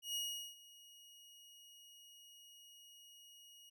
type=tone with ADSR envelope; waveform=sawtooth; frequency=2885 Hz; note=F#7; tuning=44 cents flat; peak=-34 dBFS; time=0.02-3.7 s; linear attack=130 ms; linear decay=400 ms; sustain=-21 dB; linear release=12 ms; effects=none